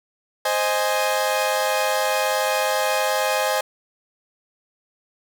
sawtooth chord, Ab major, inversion first, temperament equal, 523.3 / 622.3 / 830.6 Hz, C5 / Eb5 / Ab5, 0 / 0 / 0 cents, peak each -20 dBFS, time 0.45-3.61 s, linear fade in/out 5 ms, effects none

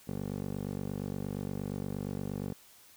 15% pulse tone with band-pass filter, 48.55 Hz, G1, 16 cents flat, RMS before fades -37 dBFS, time 0.07-2.54 s, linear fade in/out 20 ms, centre 280 Hz, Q 1.4, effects white hiss -58 dBFS RMS until 2.96 s

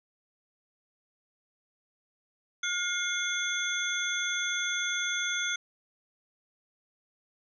sine tone cluster, 1427 / 2143 / 3422 / 6290 Hz, F6 / C7 / A7 / G8, +37 / +41 / -49 / +5 cents, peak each -32 / -35 / -33 / -36 dBFS, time 2.63-5.56 s, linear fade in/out 5 ms, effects none

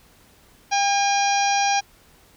harmonic tone with a mistuned harmonic, 810 Hz, G#5, 43 cents flat, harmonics 1 / 2 / 3 / 4 / 5 / 6 / 7 / 8, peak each -19 / -29 / -27 / -32 / -34 / -32 / -27 / -38 dBFS, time 0.71-1.81 s, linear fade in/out 20 ms, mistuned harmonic 1, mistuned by -23 cents, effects pink hiss -54 dBFS RMS until 2.36 s

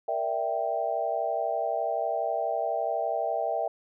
sine chord, E half-diminished seventh, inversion second, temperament equal, 466.2 / 587.3 / 659.3 / 784 Hz, Bb4 / D5 / E5 / G5, 0 / 0 / 0 / 0 cents, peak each -35 / -33 / -29 / -31 dBFS, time 0.08-3.68 s, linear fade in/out 5 ms, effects none

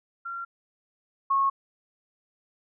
sine tone pair in turn, 1375 / 1093.9 Hz, F6 / C#6, -27 / -23 cents, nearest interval major third, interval 396 cents, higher first, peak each -32 / -20 dBFS, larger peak second, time 0.25-0.45 / 1.3-1.5 s, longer neither, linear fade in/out 10 ms, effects none

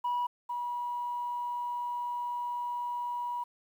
sine tone pair in turn, 973 / 968 Hz, B5 / B5, -26 / -35 cents, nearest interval unison, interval 9 cents, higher first, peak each -26 / -31 dBFS, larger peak first, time 0.04-0.27 / 0.49-3.44 s, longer second, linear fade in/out 10 ms, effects tanh soft clip ceiling -26 dBFS + 10-bit

